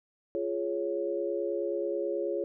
sine chord, Db major, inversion first, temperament just, 346.5 / 415.8 / 554.4 Hz, F4 / Ab4 / Db5, -14 / +2 / 0 cents, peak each -33 dBFS, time 0.35-2.44 s, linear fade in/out 0 ms, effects none

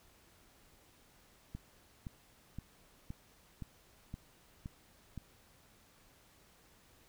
click train, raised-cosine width 5 ms, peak -30 dBFS, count 8, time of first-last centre 1.55-5.177 s, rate 1.93 Hz, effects pink hiss -65 dBFS RMS until 7.08 s

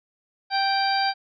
harmonic tone with a mistuned harmonic, 784 Hz, G5, in tune, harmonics 1 / 2 / 3 / 4 / 5 / 6, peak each -22 / -28 / -33 / -37 / -36 / -27 dBFS, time 0.5-1.14 s, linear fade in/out 50 ms, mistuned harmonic 5, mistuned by -43 cents, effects none

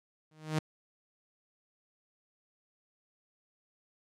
sawtooth tone with exponential growth, 155.56 Hz, D#3, in tune, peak -22 dBFS, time 0.31-0.59 s, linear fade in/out 5 ms, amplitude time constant 60 ms, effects low-pass 9000 Hz 12 dB/octave

